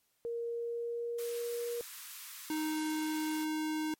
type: tone with pitch glide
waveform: sine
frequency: 467.9 to 474.2 Hz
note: A#4 to A#4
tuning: +6 to +30 cents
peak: -34 dBFS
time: 0.25-1.81 s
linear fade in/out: 0 ms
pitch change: +24 cents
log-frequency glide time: 0.41-1.62 s
type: high-pass noise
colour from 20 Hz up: white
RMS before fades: -47 dBFS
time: 1.18-3.45 s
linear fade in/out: 10 ms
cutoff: 1000 Hz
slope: 48 dB/octave
type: tone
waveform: square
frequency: 310.3 Hz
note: D#4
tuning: 5 cents flat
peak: -33 dBFS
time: 2.5-3.94 s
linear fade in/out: 2 ms
effects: white hiss -75 dBFS RMS until 3.99 s + MP3 64 kbps